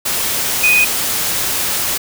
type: tone in noise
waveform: sine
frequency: 2489 Hz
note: D#7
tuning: in tune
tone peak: -9 dBFS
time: 0.63-0.85 s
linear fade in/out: 10 ms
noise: white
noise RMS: -18 dBFS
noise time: 0.05-1.98 s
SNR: +6 dB
effects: none